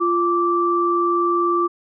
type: tone pair together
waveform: sine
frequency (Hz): 347.2 / 1167.8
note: F4 / D6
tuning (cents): -10 / -10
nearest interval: octave + major sixth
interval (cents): 2100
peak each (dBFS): -19 / -18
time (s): 0-1.68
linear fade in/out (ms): 20
effects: none